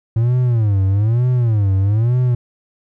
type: tone with vibrato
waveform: triangle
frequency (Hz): 110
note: A2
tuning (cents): 0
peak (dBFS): -10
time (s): 0.16-2.35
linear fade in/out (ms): 5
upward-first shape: sine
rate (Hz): 1.1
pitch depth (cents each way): 240
effects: none